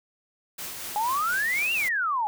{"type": "noise with tremolo", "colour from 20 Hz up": "white", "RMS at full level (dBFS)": -35, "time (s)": [0.58, 1.89], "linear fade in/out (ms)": 10, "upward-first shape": "sine", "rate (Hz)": 4.2, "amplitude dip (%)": 30}
{"type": "exponential two-way sweep", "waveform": "sine", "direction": "up then down", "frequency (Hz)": [818, 2818, 818], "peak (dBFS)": -23, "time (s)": [0.96, 2.27], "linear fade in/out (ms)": 0, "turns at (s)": 1.73}
{"effects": []}